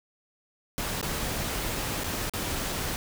pink noise with dropouts, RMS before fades -31 dBFS, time 0.78-2.96 s, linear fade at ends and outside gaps 0 ms, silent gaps 1.013-1.028 / 2.036-2.043 / 2.296-2.336 s, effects none

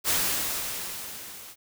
white noise with level ramp, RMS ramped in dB -23 to -45 dBFS, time 0.04-1.56 s, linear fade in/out 50 ms, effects none

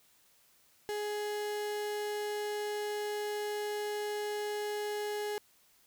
35% pulse tone, 417.4 Hz, G#4, 9 cents sharp, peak -32 dBFS, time 0.89-5.38 s, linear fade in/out 0 ms, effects white hiss -66 dBFS RMS until 5.86 s

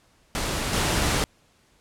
pink noise with level steps, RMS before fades -27 / -23 dBFS, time 0.35-1.24 s, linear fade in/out 0 ms, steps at 0.73 s, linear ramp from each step 2 ms, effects pink hiss -61 dBFS RMS until 1.8 s + low-pass 10000 Hz 12 dB/octave

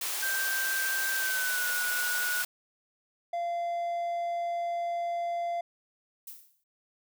white high-pass noise, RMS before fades -33 dBFS, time 0.01-2.45 s, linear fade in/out 5 ms, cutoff 570 Hz, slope 12 dB/octave
sine tone with pitch glide, 1568 to 1463 Hz, G6 to F#6, 0 to -20 cents, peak -29 dBFS, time 0.22-2.43 s, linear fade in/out 10 ms, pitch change -120 cents, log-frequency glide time 1.17-1.65 s
triangle tone, 689 Hz, F5, 24 cents flat, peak -27 dBFS, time 3.33-5.61 s, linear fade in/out 5 ms
violet noise with exponential decay, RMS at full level -40 dBFS, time 6.27-6.64 s, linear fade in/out 5 ms, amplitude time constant 80 ms
effects none

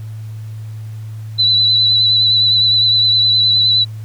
sine tone with vibrato, 3980 Hz, B7, 13 cents sharp, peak -9 dBFS, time 1.38-3.85 s, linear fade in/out 20 ms, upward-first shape triangle, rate 9.7 Hz, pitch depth 36 cents each way, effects added 109 Hz sine -25 dBFS peak until 4.04 s + pink hiss -48 dBFS RMS until 4.04 s

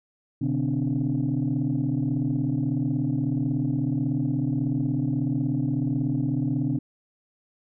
sine tone cluster, 125.6 / 147.2 / 255 / 291.4 Hz, B2 / D3 / C4 / D4, +30 / +4 / -44 / -13 cents, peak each -27 dBFS, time 0.41-6.79 s, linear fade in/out 10 ms, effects tanh soft clip ceiling -16 dBFS

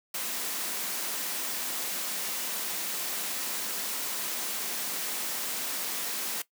white high-pass noise, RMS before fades -33 dBFS, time 0.14-6.42 s, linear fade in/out 5 ms, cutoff 170 Hz, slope 96 dB/octave, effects noise-tail reverb RT60 0.1 s tail -17 dB re dry

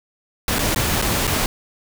pink noise with dropouts, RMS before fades -20 dBFS, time 0.48-1.46 s, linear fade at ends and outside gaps 1 ms, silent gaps 0.585-0.591 / 0.747-0.76 / 1.016-1.023 / 1.27-1.276 s, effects none

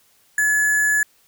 sine tone with sample-and-hold, 1706 Hz, G#6, 46 cents sharp, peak -15 dBFS, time 0.38-1.03 s, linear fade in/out 2 ms, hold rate 8820 Hz, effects white hiss -58 dBFS RMS until 1.27 s

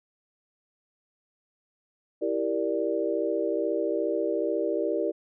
sine chord, E half-diminished seventh, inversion none, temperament equal, 329.6 / 392 / 466.2 / 587.3 Hz, E4 / G4 / Bb4 / D5, 0 / 0 / 0 / 0 cents, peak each -30 dBFS, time 2.21-5.12 s, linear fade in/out 20 ms, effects none

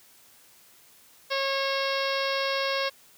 harmonic tone, 545 Hz, C#5, 29 cents flat, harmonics 1 / 2 / 3 / 4 / 5 / 6 / 7 / 8 / 9 / 10, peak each -29 / -32 / -34 / -35 / -36 / -37 / -37 / -38 / -39 / -39 dBFS, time 1.3-2.9 s, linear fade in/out 20 ms, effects white hiss -56 dBFS RMS until 3.17 s + high-pass 60 Hz 12 dB/octave

